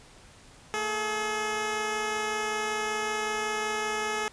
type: tone pair together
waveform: 10% pulse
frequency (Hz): 225.7 / 426.1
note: A3 / G#4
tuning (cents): +44 / +44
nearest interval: major seventh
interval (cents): 1100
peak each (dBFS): -31 / -20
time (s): 0.74-4.28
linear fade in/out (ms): 0
effects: pink hiss -53 dBFS RMS until 4.32 s + resampled to 22050 Hz